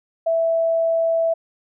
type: tone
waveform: sine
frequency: 659.3 Hz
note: E5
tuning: in tune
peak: -16 dBFS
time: 0.26-1.34 s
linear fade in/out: 10 ms
effects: none